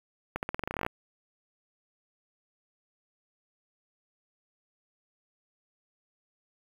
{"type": "accelerating click train", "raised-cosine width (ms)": 0.5, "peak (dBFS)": -16, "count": 15, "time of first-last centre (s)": [0.36, 0.865], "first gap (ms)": 69, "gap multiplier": 0.89, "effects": ["7-bit"]}